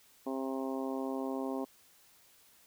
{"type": "harmonic tone", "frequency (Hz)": 133.2, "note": "C3", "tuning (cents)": 31, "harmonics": [2, 3, 4, 5, 6, 7, 8], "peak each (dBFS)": [-36, -40, -42, -44, -46, -47, -48], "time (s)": [0.26, 1.65], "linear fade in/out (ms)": 10, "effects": ["white hiss -63 dBFS RMS until 2.66 s"]}